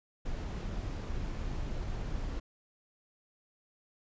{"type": "noise", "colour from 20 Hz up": "brown", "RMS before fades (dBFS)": -36, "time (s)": [0.25, 2.4], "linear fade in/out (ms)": 10, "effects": ["resampled to 16000 Hz"]}